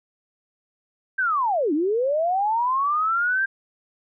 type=linear two-way sweep; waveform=sine; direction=down then up; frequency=1600 to 280.5 to 1600 Hz; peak=-19 dBFS; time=1.18-3.46 s; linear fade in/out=10 ms; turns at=1.73 s; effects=none